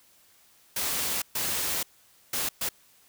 white noise bursts at uneven times, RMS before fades -29 dBFS, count 4, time 0.76-1.22 / 1.35-1.83 / 2.33-2.49 / 2.61-2.69 s, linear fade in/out 5 ms, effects white hiss -60 dBFS RMS until 3.08 s

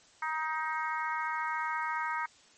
harmonic tone with a mistuned harmonic, 314.3 Hz, D#4, 18 cents sharp, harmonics 3 / 4 / 5 / 6 / 7, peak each -34 / -36 / -38 / -40 / -41 dBFS, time 0.22-2.26 s, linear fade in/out 5 ms, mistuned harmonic 7, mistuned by -16 cents, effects white hiss -60 dBFS RMS until 2.57 s + MP3 32 kbps

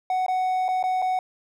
triangle tone with dropouts, 743 Hz, F#5, 7 cents sharp, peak -19 dBFS, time 0.1-1.19 s, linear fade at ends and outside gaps 2 ms, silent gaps 0.264-0.282 / 0.682-0.687 / 0.828-0.838 / 1.019-1.023 s, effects none

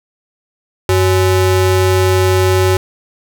square ring-modulated tone, 233.1 Hz, A#3, in tune, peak -7 dBFS, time 0.89-2.77 s, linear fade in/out 2 ms, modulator 139 Hz, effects none

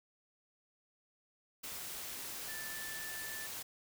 sine tone in noise, 1760 Hz, A6, in tune, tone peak -45 dBFS, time 2.48-3.47 s, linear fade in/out 10 ms, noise white, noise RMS -44 dBFS, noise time 1.63-3.63 s, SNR -4 dB, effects none

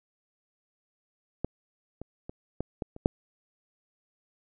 clicks, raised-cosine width 2 ms, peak -15 / -25 / -25 / -17 / -18 / -29 / -7 dBFS, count 7, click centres 1.446 / 2.016 / 2.295 / 2.606 / 2.822 / 2.964 / 3.059 s, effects none

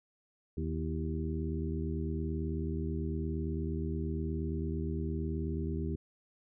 harmonic tone with a mistuned harmonic, 79 Hz, D#2, 27 cents sharp, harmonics 1 / 2 / 3 / 4 / 5, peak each -35 / -38 / -40 / -41 / -42 dBFS, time 0.57-5.96 s, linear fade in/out 5 ms, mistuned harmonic 4, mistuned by +56 cents, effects none

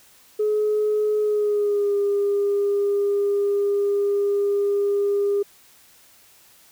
sine tone with pitch glide, 423.7 to 404.1 Hz, G#4 to G#4, +35 to -47 cents, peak -17 dBFS, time 0.39-5.43 s, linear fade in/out 10 ms, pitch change -82 cents, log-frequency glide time 1.19-1.96 s, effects tanh soft clip ceiling -14 dBFS + white hiss -53 dBFS RMS until 6.71 s

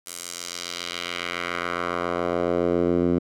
10% pulse tone with band-pass filter sweep, 87.2 Hz, F2, 2 cents flat, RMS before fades -26 dBFS, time 0.06-3.19 s, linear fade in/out 10 ms, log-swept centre 9600 to 260 Hz, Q 1.3, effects none

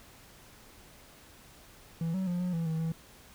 triangle tone with pitch steps, 165 / 188.9 / 176.5 / 180 / 165.8 / 160.4 / 162.8 Hz, E3 / F#3 / F3 / F#3 / E3 / E3 / E3, +2 / +36 / +19 / -47 / +10 / -47 / -21 cents, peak -27 dBFS, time 2.01-2.92 s, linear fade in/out 2 ms, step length 130 ms, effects pink hiss -55 dBFS RMS until 3.34 s

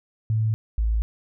sine tone pair in turn, 110 / 55 Hz, A2 / A1, 0 / 0 cents, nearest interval octave, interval 1200 cents, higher first, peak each -19 / -19 dBFS, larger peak neither, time 0.3-0.54 / 0.78-1.02 s, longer neither, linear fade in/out 0 ms, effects none

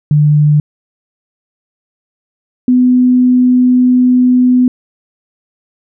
sine tone pair in turn, 149 / 250.6 Hz, D3 / B3, +25 / +25 cents, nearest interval major sixth, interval 900 cents, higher second, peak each -5 dBFS, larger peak neither, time 0.11-0.6 / 2.68-4.68 s, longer second, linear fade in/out 2 ms, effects none

